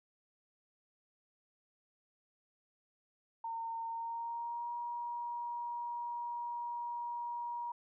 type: tone with pitch glide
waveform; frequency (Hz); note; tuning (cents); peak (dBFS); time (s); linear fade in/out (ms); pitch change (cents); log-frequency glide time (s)
sine; 914 to 952.3; A#5 to A#5; -34 to +37; -37; 3.44-7.72; 5; +71; 3.87-4.73
effects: none